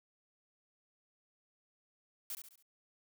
blue noise with echo, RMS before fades -41 dBFS, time 2.3-2.35 s, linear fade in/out 2 ms, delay 69 ms, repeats 4, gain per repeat -7 dB, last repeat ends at 2.626 s, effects none

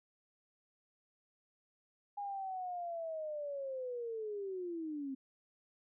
sine linear sweep, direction down, 820 to 261.6 Hz, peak -38 dBFS, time 2.17-5.15 s, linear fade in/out 10 ms, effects none

